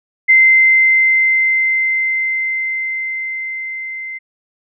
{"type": "tone with level ramp", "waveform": "sine", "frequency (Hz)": 2076, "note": "C7", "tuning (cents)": -14, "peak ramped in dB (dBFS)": [-5, -24], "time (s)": [0.28, 4.19], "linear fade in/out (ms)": 20, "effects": []}